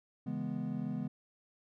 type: chord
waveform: triangle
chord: C# minor seventh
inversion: none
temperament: equal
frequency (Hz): 138.59 / 164.81 / 207.7 / 246.9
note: C#3 / E3 / G#3 / B3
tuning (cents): 0 / 0 / 0 / 0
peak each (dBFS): -40 / -39 / -37 / -37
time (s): 0.26-1.08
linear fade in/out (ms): 10
effects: none